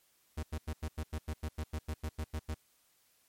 45% pulse tone bursts, 77.78 Hz, D#2, in tune, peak -34 dBFS, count 15, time 0.37-2.545 s, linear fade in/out 10 ms, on 61 ms, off 90 ms, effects white hiss -70 dBFS RMS until 3.28 s + MP3 64 kbps

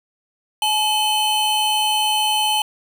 square tone pair together, 854 / 3043 Hz, G#5 / F#7, +48 / +48 cents, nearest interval octave + minor seventh, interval 2200 cents, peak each -20 dBFS, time 0.62-2.62 s, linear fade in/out 2 ms, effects none

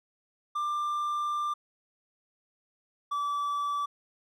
triangle tone pair in turn, 1188 / 1155.5 Hz, D6 / D6, +20 / -28 cents, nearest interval unison, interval 48 cents, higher first, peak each -26 dBFS, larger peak neither, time 0.55-1.54 / 3.11-3.86 s, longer first, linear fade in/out 10 ms, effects none

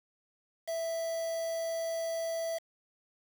triangle tone with quantisation, 659.3 Hz, E5, in tune, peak -30 dBFS, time 0.67-2.59 s, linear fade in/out 20 ms, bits 7, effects none

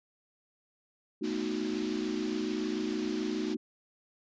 sine chord, B dominant seventh, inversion third, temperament equal, 220 / 246.9 / 311.1 / 370 Hz, A3 / B3 / D#4 / F#4, 0 / 0 / 0 / 0 cents, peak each -36 / -38 / -34 / -36 dBFS, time 1.21-3.57 s, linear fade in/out 10 ms
white low-pass noise, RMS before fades -46 dBFS, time 1.23-3.55 s, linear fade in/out 20 ms, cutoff 5300 Hz, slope 24 dB/octave
effects resampled to 16000 Hz

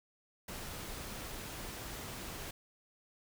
pink noise, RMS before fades -44 dBFS, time 0.48-2.51 s, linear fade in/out 5 ms, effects none

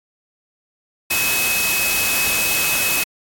sine tone in noise, 2562 Hz, E7, 50 cents flat, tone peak -20 dBFS, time 1.1-3.04 s, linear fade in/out 10 ms, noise white, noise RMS -20 dBFS, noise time 1.1-3.04 s, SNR -3 dB, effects AAC 64 kbps

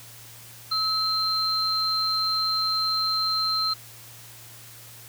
sine tone pair together, 1290 / 4141 Hz, E6 / C8, -38 / -19 cents, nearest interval octave + minor sixth, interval 2019 cents, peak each -28 / -23 dBFS, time 0.71-3.74 s, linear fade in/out 10 ms, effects added 116 Hz sine -50 dBFS peak until 5.08 s + white hiss -46 dBFS RMS until 5.08 s

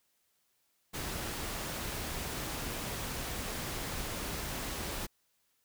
pink noise, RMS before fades -38 dBFS, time 0.93-5.07 s, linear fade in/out 20 ms, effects white hiss -75 dBFS RMS until 5.64 s

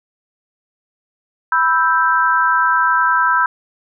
sine chord, E minor, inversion second, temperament equal, 987.8 / 1318.5 / 1568 Hz, B5 / E6 / G6, 0 / 0 / 0 cents, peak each -16 dBFS, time 1.52-3.46 s, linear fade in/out 2 ms, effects none

